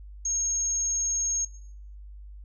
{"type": "tone", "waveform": "sine", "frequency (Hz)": 6520, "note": "G#8", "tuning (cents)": -33, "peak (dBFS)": -25, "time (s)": [0.25, 1.45], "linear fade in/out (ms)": 5, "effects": ["noise-tail reverb RT60 0.6 s tail -17 dB re dry", "added 50 Hz sine -41 dBFS peak until 2.44 s"]}